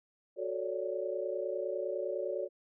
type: chord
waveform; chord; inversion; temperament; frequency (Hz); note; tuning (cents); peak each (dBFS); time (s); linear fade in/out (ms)
sine; D major seventh; first; equal with one note detuned; 370 / 440 / 554.4 / 584.3; F#4 / A4 / C#5 / D5; 0 / 0 / 0 / -9; -38 / -39 / -37 / -39; 0.36-2.49; 50
effects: none